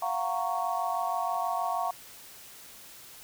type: chord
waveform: sine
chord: Gb major seventh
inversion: third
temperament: just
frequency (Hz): 693.7 / 740 / 925 / 1110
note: F5 / Gb5 / Bb5 / Db6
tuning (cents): -12 / 0 / -14 / +2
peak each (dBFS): -32 / -33 / -34 / -33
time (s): 0.02-1.91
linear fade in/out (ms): 5
effects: white hiss -49 dBFS RMS until 3.23 s